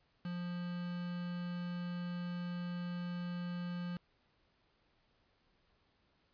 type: tone with quantisation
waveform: triangle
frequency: 175.7 Hz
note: F3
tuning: 11 cents sharp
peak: -36 dBFS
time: 0.25-3.97 s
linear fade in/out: 2 ms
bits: 8
effects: pink hiss -74 dBFS RMS until 6.33 s + resampled to 11025 Hz